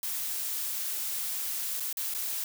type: noise with dropouts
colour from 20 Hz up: blue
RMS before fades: -33 dBFS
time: 0.03-2.44 s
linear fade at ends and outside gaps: 1 ms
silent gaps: 1.799-1.804 / 1.928-1.971 / 2.139-2.147 s
effects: none